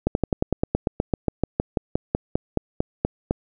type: slowing click train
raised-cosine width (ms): 2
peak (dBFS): -6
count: 22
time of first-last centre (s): 0.07-3.309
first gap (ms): 81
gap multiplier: 1.06
effects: none